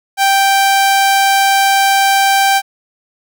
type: tone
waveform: sawtooth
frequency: 784 Hz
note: G5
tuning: in tune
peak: -5 dBFS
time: 0.17-2.62 s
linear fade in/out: 50 ms
effects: none